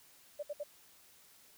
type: tone bursts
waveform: sine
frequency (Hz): 587.3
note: D5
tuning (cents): 0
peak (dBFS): -36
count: 3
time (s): 0.39-0.636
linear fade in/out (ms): 10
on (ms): 40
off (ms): 63
effects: white hiss -62 dBFS RMS until 1.57 s